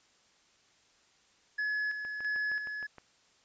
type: tone with tremolo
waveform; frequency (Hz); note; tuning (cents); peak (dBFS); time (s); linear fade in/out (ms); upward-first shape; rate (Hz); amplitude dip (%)
triangle; 1700; G#6; +40; -28; 1.58-2.87; 10; square; 1.5; 50
type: click train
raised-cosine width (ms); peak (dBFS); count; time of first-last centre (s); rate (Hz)
0.5; -33; 7; 2.05-2.983; 6.43
effects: white hiss -66 dBFS RMS until 3.44 s + resampled to 16000 Hz